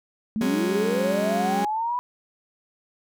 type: linear sweep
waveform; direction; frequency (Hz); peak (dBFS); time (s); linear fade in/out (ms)
sine; up; 207.7 to 994; -23; 0.36-1.99; 0
type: chord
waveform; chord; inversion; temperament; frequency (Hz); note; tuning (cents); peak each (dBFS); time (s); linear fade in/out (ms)
30% pulse; F# suspended second; none; just; 185 / 208.1 / 277.5; F#3 / G#3 / C#4; 0 / +4 / +2; -26 / -24 / -30; 0.41-1.65; 2
effects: none